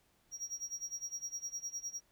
triangle tone with tremolo, 5670 Hz, F8, 25 cents sharp, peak -35 dBFS, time 0.31-2.01 s, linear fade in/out 50 ms, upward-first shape sine, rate 9.8 Hz, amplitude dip 90%, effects pink hiss -72 dBFS RMS until 2.11 s

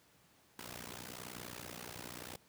pink noise with amplitude modulation, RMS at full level -43 dBFS, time 0.59-2.36 s, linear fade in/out 2 ms, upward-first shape sine, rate 60.8 Hz, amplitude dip 95%, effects pink hiss -67 dBFS RMS until 2.48 s + high-pass 100 Hz 12 dB/octave

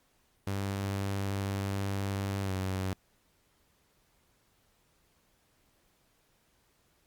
sawtooth tone with pitch glide, 98.6 to 94.53 Hz, G2 to F#2, +11 to +38 cents, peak -27 dBFS, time 0.47-2.93 s, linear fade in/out 0 ms, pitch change -73 cents, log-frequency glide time 2.43-2.52 s, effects pink hiss -70 dBFS RMS until 7.06 s + Opus 48 kbps

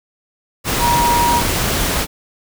sine tone in noise, 952 Hz, A#5, 36 cents sharp, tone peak -13 dBFS, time 0.79-1.43 s, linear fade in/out 50 ms, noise pink, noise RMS -18 dBFS, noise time 0.64-2.07 s, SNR +2 dB, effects none

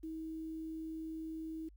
sine tone with quantisation, 320 Hz, D#4, 49 cents sharp, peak -40 dBFS, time 0.03-1.69 s, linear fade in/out 10 ms, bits 11, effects added 50 Hz sine -56 dBFS peak until 1.76 s

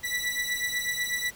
sawtooth beating tone pair, 1960 / 1968.1 Hz, B6 / B6, -14 / -7 cents, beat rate 8.1 Hz, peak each -27 dBFS, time 0.03-1.31 s, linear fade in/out 20 ms, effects pink hiss -50 dBFS RMS until 1.35 s

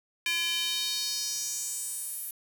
square tone with high-pass filter sweep, 340 Hz, F4, 46 cents flat, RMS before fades -32 dBFS, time 0.26-2.31 s, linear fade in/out 2 ms, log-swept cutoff 2400 to 12000 Hz, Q 3, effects 8-bit

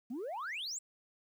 sine exponential sweep, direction up, 221.1 to 8070 Hz, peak -35 dBFS, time 0.1-0.79 s, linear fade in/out 10 ms, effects tanh soft clip ceiling -36 dBFS + 11-bit

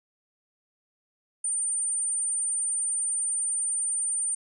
sine tone, 9010 Hz, C#9, 27 cents sharp, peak -25 dBFS, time 1.44-4.35 s, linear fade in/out 5 ms, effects none

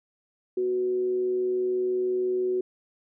sine tone with frequency modulation, 370 Hz, F#4, in tune, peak -23 dBFS, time 0.57-2.61 s, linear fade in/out 5 ms, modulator 126 Hz, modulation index 0.21, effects none

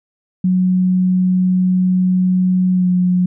sine tone with pitch glide, 183.8 to 180.75 Hz, F#3 to F#3, -11 to -40 cents, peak -11 dBFS, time 0.44-3.26 s, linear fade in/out 5 ms, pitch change -29 cents, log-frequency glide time 2.73-2.88 s, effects none

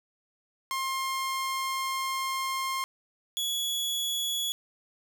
sawtooth tone pair in turn, 1063 / 3375 Hz, C6 / G#7, +27 / +27 cents, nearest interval octave + minor sixth, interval 2000 cents, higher second, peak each -25 dBFS, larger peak neither, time 0.71-2.84 / 3.37-4.52 s, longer first, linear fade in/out 0 ms, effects none

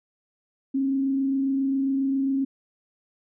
sine tone with frequency modulation, 270.8 Hz, C#4, 40 cents flat, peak -21 dBFS, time 0.74-2.45 s, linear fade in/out 10 ms, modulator 27.4 Hz, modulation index 0.22, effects none

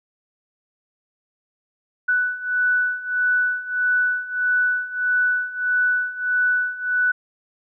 sine beating tone pair, 1486 / 1487.6 Hz, F#6 / F#6, +7 / +9 cents, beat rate 1.6 Hz, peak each -23 / -20 dBFS, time 2.08-7.12 s, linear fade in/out 10 ms, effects none

